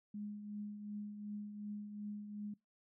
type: tone with tremolo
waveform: sine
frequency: 207.7 Hz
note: G#3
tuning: in tune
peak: -40 dBFS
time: 0.14-2.54 s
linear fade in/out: 5 ms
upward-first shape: triangle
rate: 2.7 Hz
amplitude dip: 55%
effects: noise-tail reverb RT60 0.2 s tail -23 dB re dry